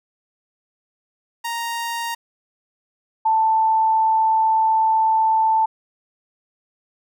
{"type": "tone pair in turn", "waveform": ["sawtooth", "sine"], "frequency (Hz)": [932.3, 884], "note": ["A#5", "A5"], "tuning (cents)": [0, 8], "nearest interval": "minor second", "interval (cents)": 92, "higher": "first", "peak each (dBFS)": [-20, -14], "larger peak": "second", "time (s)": [[1.44, 2.15], [3.25, 5.66]], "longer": "second", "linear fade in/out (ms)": 10, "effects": []}